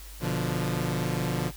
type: chord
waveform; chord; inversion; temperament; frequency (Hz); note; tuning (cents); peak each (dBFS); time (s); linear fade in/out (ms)
sawtooth; B diminished; none; equal with one note detuned; 122.33 / 146.83 / 174.61; B2 / D3 / F3; -16 / 0 / 0; -27; 0.2-1.52; 50
effects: added 50 Hz sine -42 dBFS peak until 1.56 s + white hiss -48 dBFS RMS until 1.56 s